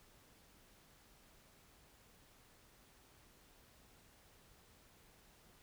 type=silence; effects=pink hiss -66 dBFS RMS until 5.62 s